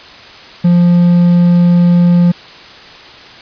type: tone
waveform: triangle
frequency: 174.61 Hz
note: F3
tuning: in tune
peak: -3 dBFS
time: 0.64-2.32 s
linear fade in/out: 10 ms
effects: white hiss -34 dBFS RMS until 3.41 s + resampled to 11025 Hz